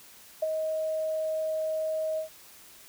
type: tone with ADSR envelope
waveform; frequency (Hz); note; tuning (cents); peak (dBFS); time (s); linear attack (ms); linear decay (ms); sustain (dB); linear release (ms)
sine; 630; D#5; +21; -22; 0.42-2.29; 8; 24; -5; 110
effects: white hiss -52 dBFS RMS until 2.88 s

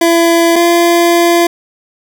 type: tone pair in turn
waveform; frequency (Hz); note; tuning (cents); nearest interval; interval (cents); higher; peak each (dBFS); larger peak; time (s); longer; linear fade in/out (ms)
25% pulse; 336.5 / 342.4; E4 / F4; +36 / -34; unison; 30; second; -3; neither; 0.01-0.56 / 0.56-1.47; second; 5
effects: none

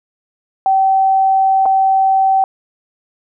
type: tone with dropouts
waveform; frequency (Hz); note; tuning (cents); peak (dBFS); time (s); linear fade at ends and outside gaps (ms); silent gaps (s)
sine; 770; G5; -31; -9; 0.66-2.44; 1; 1.656-1.66
effects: none

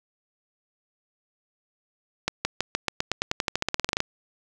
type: accelerating click train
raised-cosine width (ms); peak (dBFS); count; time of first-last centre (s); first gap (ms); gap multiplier
0.2; -6; 21; 2.28-4.004; 170; 0.92
effects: 8-bit

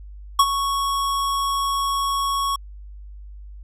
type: tone with ADSR envelope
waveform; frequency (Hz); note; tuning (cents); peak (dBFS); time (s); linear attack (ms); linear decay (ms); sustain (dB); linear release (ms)
square; 1108.7; C#6; 0; -10; 0.39-2.56; 6; 52; -11; 5
effects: added 50 Hz sine -36 dBFS peak until 3.63 s + resampled to 32000 Hz

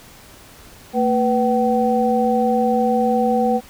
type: tone cluster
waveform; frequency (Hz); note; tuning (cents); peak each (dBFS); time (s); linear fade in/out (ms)
sine; 226.4 / 493.1 / 762; A3 / B4 / G5; +50 / -3 / -49; -19; 0.93-3.61; 50
effects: pink hiss -44 dBFS RMS until 3.69 s

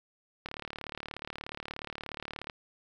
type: click train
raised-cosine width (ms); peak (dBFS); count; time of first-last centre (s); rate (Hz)
0.3; -22; 76; 0.46-2.498; 36.8
effects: 10-bit

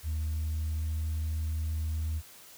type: tone with pitch glide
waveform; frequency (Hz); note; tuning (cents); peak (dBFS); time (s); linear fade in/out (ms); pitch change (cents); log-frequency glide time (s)
sine; 77.78 to 78.77; D#2 to D#2; 0 to +22; -27; 0.03-2.22; 50; +22; 0.33-1.02
effects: tanh soft clip ceiling -27 dBFS + white hiss -52 dBFS RMS until 2.57 s

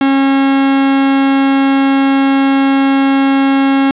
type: tone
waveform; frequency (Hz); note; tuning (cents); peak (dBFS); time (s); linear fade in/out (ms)
45% pulse; 272.4; C#4; -30; -8; 0.01-3.91; 2
effects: resampled to 8000 Hz + 7-bit

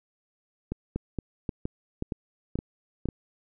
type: two click trains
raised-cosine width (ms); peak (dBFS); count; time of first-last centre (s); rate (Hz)
3; -16 / -17; 5 / 6; 0.96-3.088 / 0.72-3.056; 1.88 / 2.14
effects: none

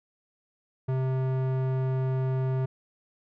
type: tone with low-pass filter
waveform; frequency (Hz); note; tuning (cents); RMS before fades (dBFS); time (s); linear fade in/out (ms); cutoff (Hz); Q
square; 130.81; C3; 0; -27; 0.88-2.66; 10; 1100; 0.51
effects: none

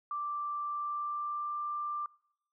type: tone with pitch glide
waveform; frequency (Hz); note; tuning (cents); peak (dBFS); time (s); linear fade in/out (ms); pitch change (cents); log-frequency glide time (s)
sine; 1174.7 to 1184.2; D6 to D6; 0 to +14; -33; 0.11-2.06; 2; +14; 0.63-1.58
effects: noise-tail reverb RT60 0.7 s tail -23 dB re dry

